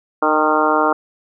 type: harmonic tone with a mistuned harmonic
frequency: 153.5 Hz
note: D#3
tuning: 23 cents flat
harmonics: 2 / 3 / 4 / 5 / 6 / 7 / 8 / 9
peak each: -21 / -21 / -21 / -21 / -21 / -21 / -21 / -21 dBFS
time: 0.22-0.93 s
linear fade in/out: 5 ms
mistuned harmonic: 5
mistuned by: +33 cents
effects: none